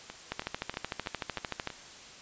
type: two click trains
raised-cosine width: 0.3 ms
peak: -24 / -16 dBFS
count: 6 / 19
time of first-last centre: 0.1-1.703 / 0.32-1.673 s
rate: 3.12 / 13.3 Hz
effects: white hiss -49 dBFS RMS until 2.21 s + resampled to 16000 Hz